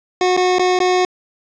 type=tone with dropouts; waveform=25% pulse; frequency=364.9 Hz; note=F#4; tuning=24 cents flat; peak=-9 dBFS; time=0.21-1.05 s; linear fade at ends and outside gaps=2 ms; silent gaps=0.367-0.374 / 0.585-0.594 / 0.79-0.802 s; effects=resampled to 16000 Hz + 7-bit